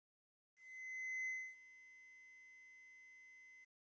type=tone with ADSR envelope; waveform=triangle; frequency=2044 Hz; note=C7; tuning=41 cents flat; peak=-38 dBFS; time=0.56-3.65 s; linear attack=710 ms; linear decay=280 ms; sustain=-20 dB; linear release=13 ms; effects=resampled to 16000 Hz + 13-bit